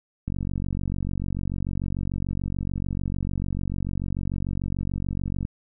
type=click train; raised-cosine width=5 ms; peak=-16 dBFS; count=243; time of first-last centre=0.28-5.451 s; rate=46.8 Hz; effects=none